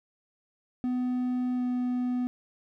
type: tone with pitch glide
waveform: triangle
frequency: 250 to 248.4 Hz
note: B3 to B3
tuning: +21 to +10 cents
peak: -24 dBFS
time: 0.84-2.27 s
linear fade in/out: 0 ms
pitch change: -11 cents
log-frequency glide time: 1.56-1.62 s
effects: none